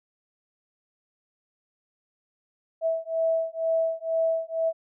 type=beating tone pair; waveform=sine; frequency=652 / 654.1 Hz; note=E5 / E5; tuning=-19 / -14 cents; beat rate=2.1 Hz; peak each=-26 / -26 dBFS; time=2.81-4.73 s; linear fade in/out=50 ms; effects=none